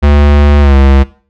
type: tone with pitch glide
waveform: square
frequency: 72.5 to 68.04 Hz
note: D2 to C#2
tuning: -22 to -32 cents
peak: -4 dBFS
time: 0.02-1.04 s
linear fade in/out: 20 ms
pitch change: -110 cents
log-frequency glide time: 0.6-0.75 s
effects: noise-tail reverb RT60 0.4 s tail -18 dB re dry + low-pass 3000 Hz 12 dB/octave